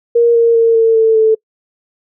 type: tone with pitch steps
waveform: sine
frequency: 470.1 / 463.9 / 457.8 / 451.7 / 445.8 / 439.9 Hz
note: A#4 / A#4 / A#4 / A4 / A4 / A4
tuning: +15 / -8 / -31 / +45 / +23 / 0 cents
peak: -6 dBFS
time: 0.15-1.35 s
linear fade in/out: 10 ms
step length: 200 ms
effects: noise-tail reverb RT60 0.1 s tail -26 dB re dry